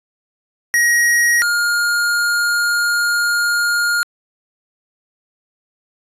square tone pair in turn, 1893 / 1418.1 Hz, A#6 / F6, +26 / +26 cents, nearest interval perfect fourth, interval 500 cents, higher first, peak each -12 / -15 dBFS, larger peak first, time 0.74-1.42 / 1.42-4.03 s, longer second, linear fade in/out 0 ms, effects resampled to 32000 Hz

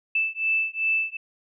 sine beating tone pair, 2637 / 2639.6 Hz, E7 / E7, 0 / +2 cents, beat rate 2.6 Hz, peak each -25 dBFS, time 0.15-1.17 s, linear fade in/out 5 ms, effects none

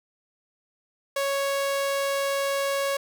sawtooth tone, 554.4 Hz, C#5, in tune, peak -20 dBFS, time 1.16-2.97 s, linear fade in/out 5 ms, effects none

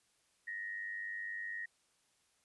sine tone with amplitude modulation, 1876 Hz, A#6, 11 cents sharp, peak -36 dBFS, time 0.47-1.66 s, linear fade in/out 10 ms, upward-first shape sine, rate 99.9 Hz, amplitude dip 70%, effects white hiss -74 dBFS RMS until 2.44 s + resampled to 24000 Hz

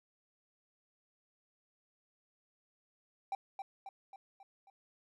triangle tone with echo, 782 Hz, G5, 4 cents flat, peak -32 dBFS, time 3.32-3.35 s, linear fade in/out 2 ms, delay 270 ms, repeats 5, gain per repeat -5 dB, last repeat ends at 4.7 s, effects none

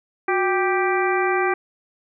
harmonic tone with a mistuned harmonic, 392 Hz, G4, in tune, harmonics 1 / 2 / 3 / 4 / 5 / 6, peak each -21 / -24 / -26 / -27 / -28 / -29 dBFS, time 0.28-1.54 s, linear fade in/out 5 ms, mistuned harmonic 1, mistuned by -120 cents, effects none

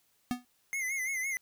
square tone with exponential decay, 246.9 Hz, B3, in tune, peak -26 dBFS, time 0.31-0.45 s, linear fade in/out 0 ms, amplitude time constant 29 ms
square tone with vibrato, 2097 Hz, C7, 3 cents sharp, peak -32 dBFS, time 0.73-1.37 s, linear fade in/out 0 ms, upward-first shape sine, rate 5.9 Hz, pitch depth 80 cents each way
effects white hiss -71 dBFS RMS until 1.41 s

